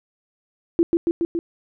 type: tone with echo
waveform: sine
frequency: 337.6 Hz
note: E4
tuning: 41 cents sharp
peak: -12 dBFS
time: 0.79-0.83 s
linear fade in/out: 0 ms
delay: 140 ms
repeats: 4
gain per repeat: -2 dB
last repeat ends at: 1.39 s
effects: none